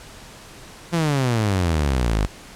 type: exponential sweep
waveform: sawtooth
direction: down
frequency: 174.61 to 48.16 Hz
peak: -14 dBFS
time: 0.92-2.27 s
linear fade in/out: 20 ms
effects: pink hiss -42 dBFS RMS until 2.55 s + low-pass 10000 Hz 12 dB/octave